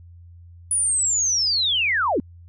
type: linear sweep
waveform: sine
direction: down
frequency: 9920 to 194.4 Hz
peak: -18 dBFS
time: 0.71-2.2 s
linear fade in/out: 2 ms
effects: added 86 Hz sine -42 dBFS peak until 2.48 s

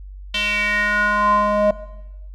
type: tone with band-pass filter sweep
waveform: square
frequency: 207.7 Hz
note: G#3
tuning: in tune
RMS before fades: -18 dBFS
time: 0.34-1.71 s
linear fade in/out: 5 ms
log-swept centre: 3100 to 670 Hz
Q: 4.8
effects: noise-tail reverb RT60 1.0 s tail -17 dB re dry + added 48 Hz sine -33 dBFS peak until 2.34 s

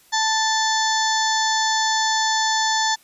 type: harmonic tone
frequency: 880 Hz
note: A5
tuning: in tune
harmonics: 1 / 2 / 4 / 5 / 6 / 7 / 8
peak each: -21 / -24 / -27 / -28 / -29 / -29 / -30 dBFS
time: 0.12-2.96 s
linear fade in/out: 20 ms
effects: white hiss -54 dBFS RMS until 3.03 s + resampled to 32000 Hz

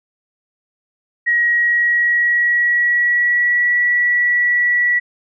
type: tone with pitch glide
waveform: sine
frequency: 1900 to 1943.3 Hz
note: A#6 to B6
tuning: +33 to -28 cents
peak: -12 dBFS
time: 1.26-5 s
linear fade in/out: 20 ms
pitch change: +39 cents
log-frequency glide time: 1.51-3.8 s
effects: none

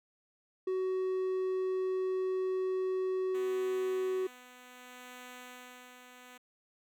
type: tone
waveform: triangle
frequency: 374.3 Hz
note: F#4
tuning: 20 cents sharp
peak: -28 dBFS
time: 0.67-4.27 s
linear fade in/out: 5 ms
type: tone with tremolo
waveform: 5% pulse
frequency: 249.6 Hz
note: B3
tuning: 19 cents sharp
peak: -35 dBFS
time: 3.34-6.38 s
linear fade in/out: 10 ms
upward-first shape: sine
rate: 0.64 Hz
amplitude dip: 50%
effects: none

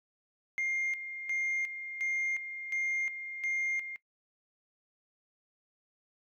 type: tone with tremolo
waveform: sine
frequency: 2116 Hz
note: C7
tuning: 19 cents sharp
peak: -28 dBFS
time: 0.58-3.96 s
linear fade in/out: 0 ms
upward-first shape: square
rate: 1.4 Hz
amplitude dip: 70%
effects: noise-tail reverb RT60 0.1 s tail -19 dB re dry + tanh soft clip ceiling -27 dBFS

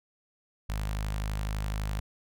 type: tone with notch filter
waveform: sawtooth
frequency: 51.91 Hz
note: G#1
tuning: in tune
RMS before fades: -32 dBFS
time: 0.69-2 s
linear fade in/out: 5 ms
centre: 350 Hz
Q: 0.68
effects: none

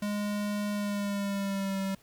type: tone with pitch glide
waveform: square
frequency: 206.5 to 193.79 Hz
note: G#3 to G3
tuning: -10 to -20 cents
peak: -30 dBFS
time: 0.02-1.95 s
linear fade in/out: 5 ms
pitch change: -110 cents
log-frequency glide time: 0.72-1.79 s
effects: pink hiss -61 dBFS RMS until 2.02 s

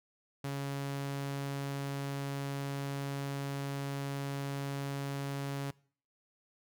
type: tone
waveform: sawtooth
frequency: 139.4 Hz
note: C#3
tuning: 10 cents sharp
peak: -31 dBFS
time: 0.44-5.71 s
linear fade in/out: 5 ms
effects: noise-tail reverb RT60 0.5 s tail -23 dB re dry

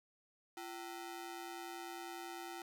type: ring-modulated tone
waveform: sawtooth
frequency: 558 Hz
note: C#5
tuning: 11 cents sharp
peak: -38 dBFS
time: 0.57-2.62 s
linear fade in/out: 2 ms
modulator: 214 Hz
effects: none

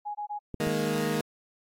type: tone bursts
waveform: sine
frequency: 831 Hz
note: G#5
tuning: 1 cent sharp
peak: -31 dBFS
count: 3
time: 0.05-0.392 s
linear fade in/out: 20 ms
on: 100 ms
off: 21 ms
type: clicks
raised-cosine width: 3 ms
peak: -23 dBFS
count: 2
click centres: 0.543 / 0.671 s
type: chord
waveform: 20% pulse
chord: D# suspended fourth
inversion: none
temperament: equal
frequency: 155.56 / 207.7 / 233.1 Hz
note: D#3 / G#3 / A#3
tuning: 0 / 0 / 0 cents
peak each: -26 dBFS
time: 0.6-1.21 s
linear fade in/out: 2 ms
effects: AAC 64 kbps

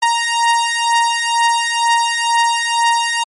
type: beating tone pair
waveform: sawtooth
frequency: 932.3 / 934.4 Hz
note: A#5 / A#5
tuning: 0 / +4 cents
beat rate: 2.1 Hz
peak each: -12 dBFS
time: 0.02-3.24 s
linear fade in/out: 10 ms
effects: MP3 48 kbps

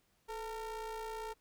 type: ring-modulated tone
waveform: square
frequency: 232 Hz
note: A#3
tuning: 8 cents flat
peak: -38 dBFS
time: 0.28-1.34 s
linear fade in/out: 20 ms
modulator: 667 Hz
effects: pink hiss -74 dBFS RMS until 1.4 s

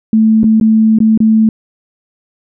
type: tone with dropouts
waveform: sine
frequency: 220 Hz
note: A3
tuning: in tune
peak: -5 dBFS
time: 0.13-1.49 s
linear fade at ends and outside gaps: 2 ms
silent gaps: 0.433-0.441 / 0.6-0.611 / 0.987-1.003 / 1.176-1.203 s
effects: none

